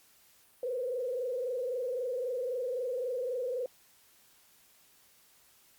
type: tone with frequency modulation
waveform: sine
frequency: 500 Hz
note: B4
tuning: 21 cents sharp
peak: -31 dBFS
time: 0.63-3.66 s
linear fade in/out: 2 ms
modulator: 23.8 Hz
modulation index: 1.2
effects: white hiss -63 dBFS RMS until 5.78 s + Opus 48 kbps